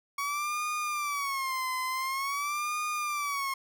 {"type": "tone with vibrato", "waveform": "30% pulse", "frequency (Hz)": 1119, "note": "C#6", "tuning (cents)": 16, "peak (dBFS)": -27, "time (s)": [0.18, 3.54], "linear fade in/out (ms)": 5, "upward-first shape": "sine", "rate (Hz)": 0.47, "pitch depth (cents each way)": 150, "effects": []}